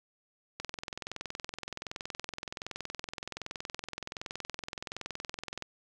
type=click train; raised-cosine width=0.2 ms; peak=-20 dBFS; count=108; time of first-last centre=0.6-5.623 s; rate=21.3 Hz; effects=none